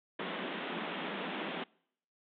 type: band-pass noise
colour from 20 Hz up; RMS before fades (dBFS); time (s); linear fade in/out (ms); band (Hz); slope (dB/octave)
pink; -39; 0.19-1.64; 5; 170 to 3600; 96
effects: noise-tail reverb RT60 0.7 s tail -26 dB re dry